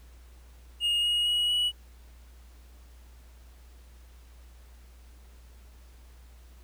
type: tone with pitch steps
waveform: triangle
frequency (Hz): 2854 / 2880 / 2907 / 2934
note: F7 / F#7 / F#7 / F#7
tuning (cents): +37 / -47 / -31 / -15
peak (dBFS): -22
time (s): 0.8-1.72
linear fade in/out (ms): 50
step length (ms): 230
effects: added 60 Hz sine -49 dBFS peak until 6.63 s + pink hiss -61 dBFS RMS until 6.63 s